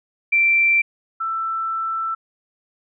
sine tone pair in turn, 2349 / 1330.3 Hz, D7 / E6, 0 / +15 cents, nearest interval minor seventh, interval 985 cents, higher first, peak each -13 / -21 dBFS, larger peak first, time 0.32-0.82 / 1.2-2.15 s, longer second, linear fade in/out 10 ms, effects none

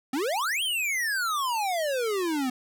square exponential two-way sweep, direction up then down, 246.9 to 3256 to 246.9 Hz, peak -26 dBFS, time 0.13-2.5 s, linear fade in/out 5 ms, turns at 0.63 s, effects none

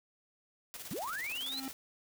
white noise with tremolo, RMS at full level -44 dBFS, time 0.74-1.73 s, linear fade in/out 0 ms, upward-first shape square, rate 18 Hz, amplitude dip 50%
sine linear sweep, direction up, 127.9 to 4225 Hz, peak -36 dBFS, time 0.91-1.6 s, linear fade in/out 2 ms
square tone with exponential growth, 266.7 Hz, C4, 33 cents sharp, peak -37 dBFS, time 1.22-1.68 s, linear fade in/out 0 ms, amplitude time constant 100 ms
effects none

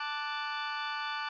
sawtooth chord, D major, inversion second, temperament equal, 880 / 1174.7 / 1480 Hz, A5 / D6 / F#6, 0 / 0 / 0 cents, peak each -34 dBFS, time 0-1.29 s, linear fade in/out 5 ms, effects resampled to 11025 Hz + 11-bit

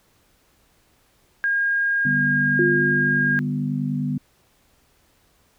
sine tone, 1622 Hz, G#6, 41 cents flat, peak -18 dBFS, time 1.44-3.39 s, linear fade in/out 0 ms
sine chord, G major, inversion second, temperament equal, 146.83 / 196 / 246.9 Hz, D3 / G3 / B3, 0 / 0 / 0 cents, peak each -25 / -28 / -25 dBFS, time 2.05-4.18 s, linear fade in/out 5 ms
sine tone with exponential decay, 351.6 Hz, F4, 12 cents sharp, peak -16 dBFS, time 2.59-3.88 s, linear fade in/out 2 ms, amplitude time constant 280 ms
effects pink hiss -61 dBFS RMS until 5.58 s

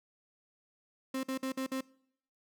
35% pulse tone bursts, 263.7 Hz, C4, 14 cents sharp, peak -31 dBFS, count 5, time 1.14-1.809 s, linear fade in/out 5 ms, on 93 ms, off 51 ms, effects noise-tail reverb RT60 0.7 s tail -23 dB re dry

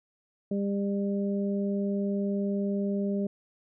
harmonic tone, 200 Hz, G3, 35 cents sharp, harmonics 1 / 2 / 3, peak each -27 / -33 / -37 dBFS, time 0.51-3.27 s, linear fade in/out 5 ms, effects none

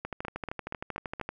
two click trains, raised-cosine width 0.5 ms, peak -20 / -19 dBFS, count 5 / 17, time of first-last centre 0.25-1.198 / 0.05-1.29 s, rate 4.22 / 12.9 Hz, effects none

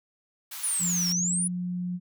white high-pass noise, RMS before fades -38 dBFS, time 0.51-1.13 s, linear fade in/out 10 ms, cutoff 840 Hz, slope 48 dB/octave
sine exponential two-way sweep, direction down then up, 10140 to 5330 to 10140 Hz, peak -25 dBFS, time 0.63-1.48 s, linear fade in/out 10 ms, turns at 1.09 s
sine tone with pitch glide, 176.5 to 178.76 Hz, F3 to F3, +19 to +41 cents, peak -28 dBFS, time 0.79-2 s, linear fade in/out 50 ms, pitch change +22 cents, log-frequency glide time 1.11-1.51 s
effects none

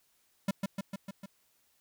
square tone with echo, 196.4 Hz, G3, 4 cents sharp, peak -27 dBFS, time 0.48-0.51 s, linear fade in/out 5 ms, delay 150 ms, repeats 5, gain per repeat -3 dB, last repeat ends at 1.26 s, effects white hiss -71 dBFS RMS until 1.8 s

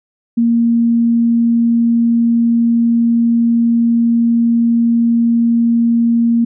sine tone, 233.1 Hz, A#3, in tune, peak -9 dBFS, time 0.37-6.45 s, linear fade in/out 10 ms, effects none

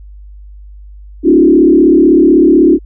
sine tone with frequency modulation, 319.7 Hz, D#4, 47 cents sharp, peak -3 dBFS, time 1.23-2.79 s, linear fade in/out 50 ms, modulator 36 Hz, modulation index 1.5, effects added 50 Hz sine -30 dBFS peak until 2.85 s

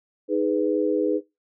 sine chord, G# minor, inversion second, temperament equal with one note detuned, 311.1 / 415.3 / 497.3 Hz, D#4 / G#4 / B4, 0 / 0 / +12 cents, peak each -24 dBFS, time 0.28-1.21 s, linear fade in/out 50 ms, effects noise-tail reverb RT60 0.2 s tail -18 dB re dry

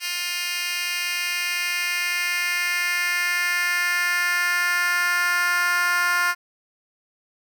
10% pulse tone with high-pass filter sweep, 352.8 Hz, F4, 18 cents sharp, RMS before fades -23 dBFS, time 0-6.35 s, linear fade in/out 50 ms, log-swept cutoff 3000 to 1300 Hz, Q 2.2, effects none

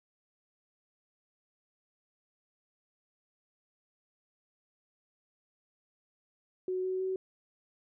sine tone with pitch steps, 370 / 373.4 / 376.9 Hz, F#4 / F#4 / F#4, 0 / +16 / +32 cents, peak -30 dBFS, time 6.68-7.16 s, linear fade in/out 2 ms, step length 160 ms, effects none

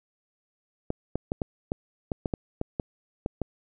clicks, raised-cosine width 2 ms, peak -14 dBFS, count 12, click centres 0.904 / 1.156 / 1.319 / 1.418 / 1.719 / 2.118 / 2.258 / 2.338 / 2.614 / 2.798 / 3.261 / 3.417 s, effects none

